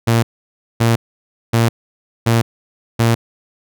sawtooth tone bursts, 115.6 Hz, A#2, 14 cents flat, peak -7 dBFS, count 5, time 0.07-3.15 s, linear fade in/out 10 ms, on 160 ms, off 570 ms, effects none

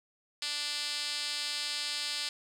5% pulse tone with band-pass filter, 293.7 Hz, D4, in tune, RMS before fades -35 dBFS, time 0.42-2.29 s, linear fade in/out 2 ms, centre 5200 Hz, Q 4, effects none

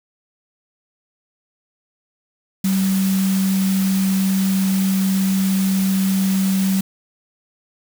sine tone in noise, 191.7 Hz, G3, 38 cents flat, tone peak -15 dBFS, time 2.64-6.81 s, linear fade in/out 5 ms, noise white, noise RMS -29 dBFS, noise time 2.64-6.81 s, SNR +11 dB, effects none

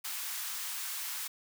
white high-pass noise, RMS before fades -38 dBFS, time 0.04-1.28 s, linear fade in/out 10 ms, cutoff 920 Hz, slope 24 dB/octave, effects none

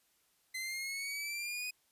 sawtooth exponential sweep, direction up, 2046 to 2500 Hz, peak -34 dBFS, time 0.54-1.71 s, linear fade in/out 10 ms, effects white hiss -73 dBFS RMS until 1.91 s + resampled to 32000 Hz

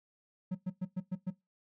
triangle tone bursts, 183.6 Hz, F#3, 13 cents flat, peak -29 dBFS, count 6, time 0.51-1.306 s, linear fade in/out 10 ms, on 41 ms, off 110 ms, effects noise-tail reverb RT60 0.2 s tail -18 dB re dry

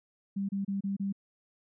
sine tone bursts, 197.3 Hz, G3, 11 cents sharp, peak -29 dBFS, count 5, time 0.36-1.126 s, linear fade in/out 10 ms, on 130 ms, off 29 ms, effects none

